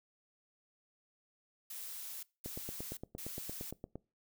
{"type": "noise bursts", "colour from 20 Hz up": "blue", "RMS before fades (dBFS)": -45, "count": 3, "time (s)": [1.7, 3.71], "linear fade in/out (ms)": 5, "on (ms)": 530, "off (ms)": 210}
{"type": "click train", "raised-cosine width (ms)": 2, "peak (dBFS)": -29, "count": 14, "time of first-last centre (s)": [2.46, 3.956], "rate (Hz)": 8.69}
{"effects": ["noise-tail reverb RT60 0.3 s tail -23 dB re dry"]}